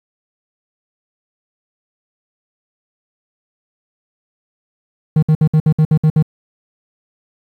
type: tone bursts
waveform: triangle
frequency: 155.56 Hz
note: D#3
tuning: in tune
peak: -6 dBFS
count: 9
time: 5.16-6.226 s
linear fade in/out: 5 ms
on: 66 ms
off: 59 ms
effects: 8-bit